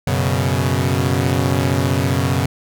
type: chord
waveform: sawtooth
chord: F# suspended fourth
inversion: none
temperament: equal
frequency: 92.5 / 123.47 / 138.59 Hz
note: F#2 / B2 / C#3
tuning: 0 / 0 / 0 cents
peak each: -16 dBFS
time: 0.07-2.46 s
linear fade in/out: 5 ms
effects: none